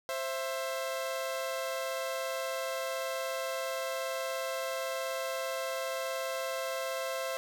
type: tone pair together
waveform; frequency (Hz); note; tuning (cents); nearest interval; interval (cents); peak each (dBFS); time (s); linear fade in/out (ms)
sawtooth; 527.8 / 665; C5 / E5; +15 / +15; major third; 400; -31 / -33; 0.09-7.37; 0
effects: none